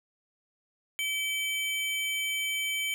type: tone pair together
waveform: square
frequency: 2300 / 3092 Hz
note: D7 / G7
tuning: -37 / -24 cents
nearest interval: perfect fourth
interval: 513 cents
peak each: -31 / -34 dBFS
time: 0.99-2.94 s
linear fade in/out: 0 ms
effects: none